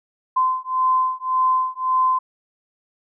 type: beating tone pair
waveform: sine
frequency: 1030 / 1031.8 Hz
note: C6 / C6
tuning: -28 / -24 cents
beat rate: 1.8 Hz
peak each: -20 dBFS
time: 0.36-2.19 s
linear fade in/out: 10 ms
effects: none